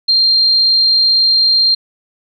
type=tone; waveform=sine; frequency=4186 Hz; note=C8; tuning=in tune; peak=-8 dBFS; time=0.08-1.75 s; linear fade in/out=10 ms; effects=none